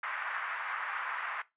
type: band-pass noise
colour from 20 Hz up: pink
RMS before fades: -37 dBFS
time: 0.03-1.42 s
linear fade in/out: 5 ms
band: 1100 to 1900 Hz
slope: 24 dB/octave
effects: noise-tail reverb RT60 0.2 s tail -17 dB re dry + resampled to 8000 Hz